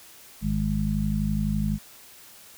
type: harmonic tone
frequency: 51.9 Hz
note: G#1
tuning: in tune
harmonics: 1 / 2 / 3 / 4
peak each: -28 / -34 / -28 / -26 dBFS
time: 0.41-1.79 s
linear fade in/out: 50 ms
effects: white hiss -49 dBFS RMS until 2.57 s